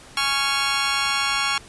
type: chord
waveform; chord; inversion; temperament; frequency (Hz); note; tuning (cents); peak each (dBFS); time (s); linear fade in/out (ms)
15% pulse; Db major; second; just; 831.5 / 1108.7 / 1385.9; Ab5 / Db6 / F6; +2 / 0 / -14; -21 / -17 / -18; 0.17-1.58; 2
effects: pink hiss -45 dBFS RMS until 1.68 s + resampled to 24000 Hz